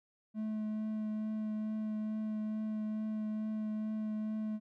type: tone with vibrato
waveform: triangle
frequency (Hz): 215.6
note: A3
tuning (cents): -35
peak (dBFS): -32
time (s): 0.34-4.6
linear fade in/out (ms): 50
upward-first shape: triangle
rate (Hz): 2.3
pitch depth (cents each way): 12
effects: none